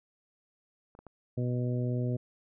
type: clicks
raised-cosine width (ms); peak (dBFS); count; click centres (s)
1; -39 / -36 / -33; 3; 0.951 / 0.99 / 1.067
type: harmonic tone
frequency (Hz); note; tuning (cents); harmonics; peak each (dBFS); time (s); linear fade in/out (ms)
123.47; B2; 0; 1 / 2 / 3 / 4 / 5; -29 / -35 / -39 / -41 / -43; 1.37-2.17; 10
effects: none